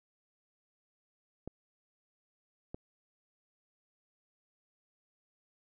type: clicks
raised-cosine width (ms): 2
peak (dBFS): -27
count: 2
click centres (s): 1.476 / 2.745
effects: none